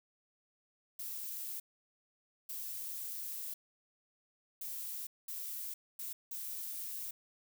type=noise bursts at uneven times; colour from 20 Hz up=violet; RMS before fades=-42 dBFS; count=6; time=0.99-1.6 / 2.49-3.54 / 4.61-5.07 / 5.28-5.74 / 5.99-6.13 / 6.31-7.11 s; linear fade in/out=5 ms; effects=none